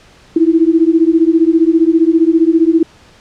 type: beating tone pair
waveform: sine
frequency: 320 / 335 Hz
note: D#4 / E4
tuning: +49 / +28 cents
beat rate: 15 Hz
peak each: -10 dBFS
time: 0.36-2.83 s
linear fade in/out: 5 ms
effects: pink hiss -44 dBFS RMS until 3.2 s + low-pass 6000 Hz 12 dB/octave